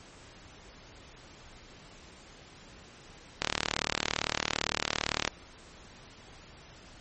click train, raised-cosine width 0.2 ms, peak -8 dBFS, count 71, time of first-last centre 3.42-5.277 s, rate 37.7 Hz, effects pink hiss -52 dBFS RMS until 7 s + MP3 32 kbps

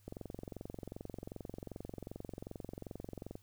click train, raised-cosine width 2 ms, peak -30 dBFS, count 75, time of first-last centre 0.08-3.354 s, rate 22.6 Hz, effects added 99 Hz sine -64 dBFS peak until 3.42 s + white hiss -71 dBFS RMS until 3.42 s

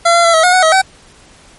25% pulse tone with pitch steps, 681 / 685 / 673 / 643 / 722 / 740 / 639 / 763 Hz, F5 / F5 / E5 / E5 / F#5 / F#5 / D#5 / G5, -44 / -34 / +36 / -43 / -43 / 0 / +46 / -47 cents, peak -3 dBFS, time 0.05-0.818 s, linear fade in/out 10 ms, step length 96 ms, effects pink hiss -43 dBFS RMS until 1.58 s + MP3 48 kbps

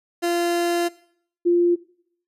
30% pulse / sine tone pair in turn, 344.9 / 347.9 Hz, F4 / F4, -22 / -7 cents, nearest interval unison, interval 15 cents, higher second, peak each -17 / -14 dBFS, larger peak second, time 0.22-0.89 / 1.45-1.76 s, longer first, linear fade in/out 20 ms, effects noise-tail reverb RT60 0.6 s tail -19 dB re dry + resampled to 32000 Hz

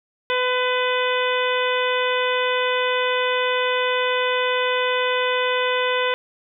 harmonic tone with a mistuned harmonic, 501 Hz, B4, 25 cents sharp, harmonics 1 / 2 / 3 / 4 / 5 / 6 / 7, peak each -22 / -25 / -27 / -28 / -29 / -30 / -30 dBFS, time 0.3-6.14 s, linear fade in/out 0 ms, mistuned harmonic 2, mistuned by +15 cents, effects none

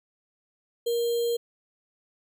sine tone with sample-and-hold, 470 Hz, A#4, 14 cents sharp, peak -23 dBFS, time 0.86-1.37 s, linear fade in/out 10 ms, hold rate 3675 Hz, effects none

